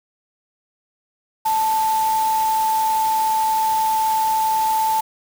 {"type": "tone in noise", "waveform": "sine", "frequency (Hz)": 880, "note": "A5", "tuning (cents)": 0, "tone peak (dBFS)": -16, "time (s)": [1.45, 5.01], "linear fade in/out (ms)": 10, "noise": "white", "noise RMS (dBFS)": -31, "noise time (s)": [1.45, 5.01], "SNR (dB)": 12, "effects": []}